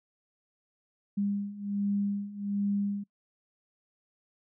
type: beating tone pair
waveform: sine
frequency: 200.9 / 202.2 Hz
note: G3 / G#3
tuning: +43 / -46 cents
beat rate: 1.3 Hz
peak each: -33 / -30 dBFS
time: 1.17-3.04 s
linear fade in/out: 10 ms
effects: noise-tail reverb RT60 0.1 s tail -24 dB re dry